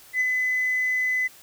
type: tone with ADSR envelope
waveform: sine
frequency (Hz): 2013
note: B6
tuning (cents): +33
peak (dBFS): -16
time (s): 0.13-1.28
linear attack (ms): 78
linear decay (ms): 16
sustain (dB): -4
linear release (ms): 17
effects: tanh soft clip ceiling -17 dBFS + white hiss -50 dBFS RMS until 1.42 s